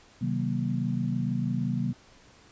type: chord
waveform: sine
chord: C half-diminished seventh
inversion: none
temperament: just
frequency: 130.81 / 156.98 / 188.37 / 235.5 Hz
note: C3 / Eb3 / Gb3 / Bb3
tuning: 0 / +16 / +31 / +18 cents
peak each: -30 / -34 / -31 / -31 dBFS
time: 0.21-1.93 s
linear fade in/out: 10 ms
effects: pink hiss -56 dBFS RMS until 2.51 s + resampled to 16000 Hz